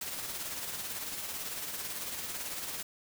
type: noise with tremolo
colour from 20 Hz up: white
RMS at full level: -37 dBFS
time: 0.01-2.83 s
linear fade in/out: 5 ms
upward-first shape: sine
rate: 18 Hz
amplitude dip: 40%
effects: none